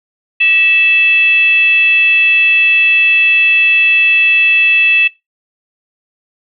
sine tone with frequency modulation, 2637 Hz, E7, in tune, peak -7 dBFS, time 0.4-5.08 s, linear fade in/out 10 ms, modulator 706 Hz, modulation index 0.35, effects noise-tail reverb RT60 0.2 s tail -20 dB re dry

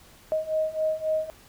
sine beating tone pair, 625 / 628.7 Hz, D#5 / D#5, +8 / +18 cents, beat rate 3.7 Hz, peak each -28 / -26 dBFS, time 0.32-1.3 s, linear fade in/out 0 ms, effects pink hiss -53 dBFS RMS until 1.48 s

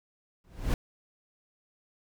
brown noise with exponential growth, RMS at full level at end -22 dBFS, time 0.44-0.74 s, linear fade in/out 1 ms, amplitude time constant 64 ms, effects none

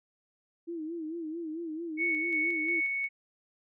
sine tone with vibrato, 325 Hz, E4, 24 cents flat, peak -34 dBFS, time 0.67-2.81 s, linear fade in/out 20 ms, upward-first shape sine, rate 4.5 Hz, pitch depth 96 cents each way
sine tone with tremolo, 2217 Hz, C#7, in tune, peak -26 dBFS, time 1.97-3.09 s, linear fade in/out 50 ms, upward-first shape square, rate 2.8 Hz, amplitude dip 30%
effects none

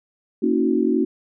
sine chord, D# minor seventh, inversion second, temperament equal with one note detuned, 233.1 / 277.2 / 318.8 / 370 Hz, A#3 / C#4 / D#4 / F#4, 0 / 0 / +42 / 0 cents, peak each -22 dBFS, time 0.42-1.05 s, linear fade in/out 10 ms, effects none

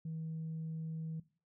sine tone, 160.4 Hz, E3, 47 cents flat, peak -37 dBFS, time 0.05-1.2 s, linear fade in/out 5 ms, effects noise-tail reverb RT60 0.4 s tail -19 dB re dry + tanh soft clip ceiling -35 dBFS

